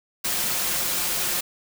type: noise with comb filter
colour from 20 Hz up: white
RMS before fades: -25 dBFS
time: 0.24-1.41 s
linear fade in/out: 10 ms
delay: 5.6 ms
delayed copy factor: +0.5
effects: none